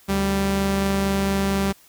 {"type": "tone pair together", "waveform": "sawtooth", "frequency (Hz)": [73.42, 196], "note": ["D2", "G3"], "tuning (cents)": [0, 0], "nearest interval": "octave + perfect fourth", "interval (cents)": 1700, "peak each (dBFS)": [-24, -16], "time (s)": [0.08, 1.73], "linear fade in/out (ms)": 20, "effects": ["white hiss -53 dBFS RMS until 1.88 s"]}